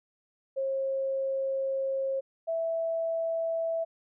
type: tone pair in turn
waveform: sine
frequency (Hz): 538 / 658.5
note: C5 / E5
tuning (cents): +48 / -2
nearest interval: minor third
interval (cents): 350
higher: second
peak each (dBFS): -27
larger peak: neither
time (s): 0.56-2.21 / 2.47-3.85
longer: first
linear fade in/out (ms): 20
effects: none